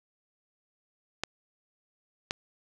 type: clicks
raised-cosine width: 0.2 ms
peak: -12 dBFS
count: 2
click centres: 1.236 / 2.309 s
effects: none